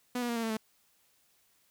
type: tone with pitch steps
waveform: sawtooth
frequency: 246.9 / 241 / 235.2 / 229.6 / 224.1 / 218.7 Hz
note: B3 / B3 / A#3 / A#3 / A3 / A3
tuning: 0 / -42 / +16 / -26 / +32 / -10 cents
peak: -27 dBFS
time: 0.15-0.57 s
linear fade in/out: 5 ms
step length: 70 ms
effects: white hiss -69 dBFS RMS until 1.7 s